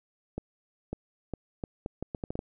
accelerating click train, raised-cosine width 2 ms, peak -20 dBFS, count 11, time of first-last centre 0.38-2.391 s, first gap 550 ms, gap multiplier 0.74, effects none

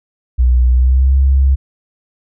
sine tone with pitch glide, 61.74 to 67.33 Hz, B1 to C#2, 0 to -50 cents, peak -7 dBFS, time 0.38-1.56 s, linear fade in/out 20 ms, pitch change +150 cents, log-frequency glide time 0.71-1.15 s, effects none

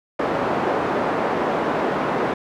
pink band-pass noise, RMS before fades -22 dBFS, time 0.19-2.34 s, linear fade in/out 5 ms, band 310 to 1100 Hz, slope 12 dB/octave, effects none

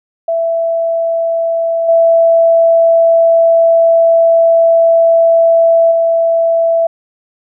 sine tone with level steps, 664 Hz, E5, 12 cents sharp, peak -11 / -5 / -8 dBFS, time 0.28-6.87 s, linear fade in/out 5 ms, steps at 1.88 / 5.91 s, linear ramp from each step 10 ms, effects none

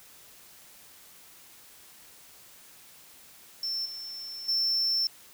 triangle tone with level steps, 5370 Hz, E8, 31 cents sharp, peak -28 / -36 / -23 dBFS, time 3.63-5.07 s, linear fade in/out 2 ms, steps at 3.85 / 4.48 s, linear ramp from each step 10 ms, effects white hiss -53 dBFS RMS until 5.33 s

